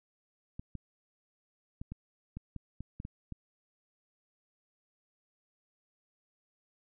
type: clicks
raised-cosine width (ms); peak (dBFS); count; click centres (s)
5; -28; 10; 0.595 / 0.753 / 1.815 / 1.92 / 2.37 / 2.563 / 2.806 / 3.001 / 3.051 / 3.323
effects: none